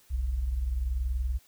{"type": "tone pair together", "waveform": "sine", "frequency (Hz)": [42.57, 63.3], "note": ["F1", "B1"], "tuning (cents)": [-44, 43], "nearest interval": "perfect fifth", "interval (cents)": 687, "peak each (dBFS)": [-34, -27], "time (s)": [0.1, 1.39], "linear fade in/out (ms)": 20, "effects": ["white hiss -61 dBFS RMS until 1.47 s"]}